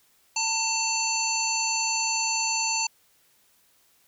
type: harmonic tone with a mistuned harmonic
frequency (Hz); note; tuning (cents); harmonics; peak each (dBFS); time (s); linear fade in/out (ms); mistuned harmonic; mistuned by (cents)
895; A5; +29; 1 / 3 / 5 / 7 / 8; -30 / -30 / -30 / -30 / -30; 0.36-2.87; 5; 7; -38
effects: white hiss -63 dBFS RMS until 4.07 s